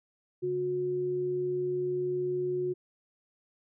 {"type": "tone pair together", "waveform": "sine", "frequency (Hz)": [142.1, 363.3], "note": ["C#3", "F#4"], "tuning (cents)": [43, -32], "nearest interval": "octave + major third", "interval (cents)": 1625, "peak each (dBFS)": [-40, -28], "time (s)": [0.42, 2.74], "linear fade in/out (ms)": 20, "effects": []}